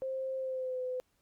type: tone with pitch glide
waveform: sine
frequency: 527 to 507 Hz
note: C5 to B4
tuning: +12 to +45 cents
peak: -33 dBFS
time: 0.02-1 s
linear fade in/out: 0 ms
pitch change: -67 cents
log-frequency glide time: 0.37-0.81 s
effects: pink hiss -75 dBFS RMS until 1.21 s + Opus 48 kbps